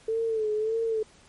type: tone with vibrato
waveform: sine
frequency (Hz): 440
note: A4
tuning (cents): 0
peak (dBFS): -24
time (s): 0.08-1.03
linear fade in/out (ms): 5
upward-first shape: sine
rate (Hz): 1.7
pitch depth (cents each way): 62
effects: pink hiss -56 dBFS RMS until 1.28 s + MP3 48 kbps